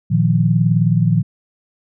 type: chord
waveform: sine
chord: Bb suspended fourth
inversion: none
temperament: just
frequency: 116.54 / 155.39 / 174.81 Hz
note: Bb2 / Eb3 / F3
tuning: 0 / -2 / +2 cents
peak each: -16 dBFS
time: 0.1-1.23 s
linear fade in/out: 20 ms
effects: none